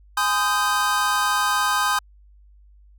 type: chord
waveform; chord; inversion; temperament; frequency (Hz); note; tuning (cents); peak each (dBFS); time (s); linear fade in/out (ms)
square; Ab major seventh; none; equal with one note detuned; 830.6 / 1020.8 / 1244.5 / 1568; Ab5 / C6 / Eb6 / G6; 0 / -43 / 0 / 0; -28 / -25 / -24 / -25; 0.17-1.99; 5
effects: added 50 Hz sine -48 dBFS peak until 2.98 s